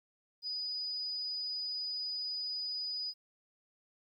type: tone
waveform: sine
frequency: 4958 Hz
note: D#8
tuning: 7 cents flat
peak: -35 dBFS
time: 0.42-3.14 s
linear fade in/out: 50 ms
effects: 12-bit